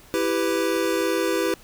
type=chord; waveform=square; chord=E minor; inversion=none; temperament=equal with one note detuned; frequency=329.6 / 392 / 496.7 Hz; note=E4 / G4 / B4; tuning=0 / 0 / +10 cents; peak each=-26 dBFS; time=0.14-1.54 s; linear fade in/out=0 ms; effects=pink hiss -50 dBFS RMS until 1.63 s